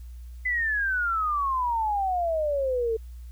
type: exponential sweep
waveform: sine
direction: down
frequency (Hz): 2034 to 440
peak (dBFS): -23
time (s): 0.45-2.97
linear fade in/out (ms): 10
effects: added 60 Hz sine -38 dBFS peak until 3.31 s + white hiss -63 dBFS RMS until 3.31 s